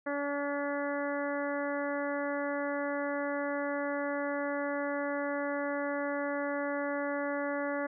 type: harmonic tone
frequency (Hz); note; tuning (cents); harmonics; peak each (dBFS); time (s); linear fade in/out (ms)
285.6; D4; -48; 1 / 2 / 3 / 4 / 5 / 6 / 7; -36 / -34 / -42 / -42 / -42 / -41 / -45; 0.06-7.87; 10
effects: none